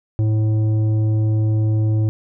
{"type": "tone with tanh clipping", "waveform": "triangle", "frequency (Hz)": 108.5, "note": "A2", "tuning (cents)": -24, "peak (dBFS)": -16, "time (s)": [0.19, 2.09], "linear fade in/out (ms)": 0, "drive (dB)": 13, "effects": []}